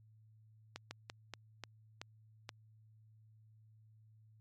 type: slowing click train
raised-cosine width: 0.2 ms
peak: -26 dBFS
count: 7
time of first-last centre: 0.76-2.492 s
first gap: 150 ms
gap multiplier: 1.26
effects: added 109 Hz sine -61 dBFS peak until 4.4 s + MP3 64 kbps